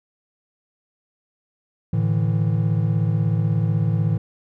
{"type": "chord", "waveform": "triangle", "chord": "A suspended fourth", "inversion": "none", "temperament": "equal with one note detuned", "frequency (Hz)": [110, 146.83, 163.2], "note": ["A2", "D3", "E3"], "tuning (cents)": [0, 0, -17], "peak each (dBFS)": [-18, -23, -20], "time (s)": [1.93, 4.18], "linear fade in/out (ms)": 5, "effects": []}